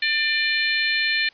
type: harmonic tone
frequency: 596 Hz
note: D5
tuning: 25 cents sharp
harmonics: 3 / 4 / 5 / 6 / 7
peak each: -23 / -24 / -30 / -30 / -26 dBFS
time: 0.02-1.29 s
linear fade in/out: 5 ms
effects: white hiss -53 dBFS RMS until 1.33 s + resampled to 11025 Hz